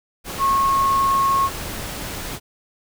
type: tone in noise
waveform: sine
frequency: 1091 Hz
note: C#6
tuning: 28 cents flat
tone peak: -15 dBFS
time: 0.38-1.5 s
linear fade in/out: 50 ms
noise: pink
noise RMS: -30 dBFS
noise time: 0.24-2.4 s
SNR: +12 dB
effects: none